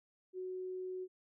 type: tone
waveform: sine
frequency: 370 Hz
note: F#4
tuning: in tune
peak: -39 dBFS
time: 0.33-1.08 s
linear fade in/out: 50 ms
effects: none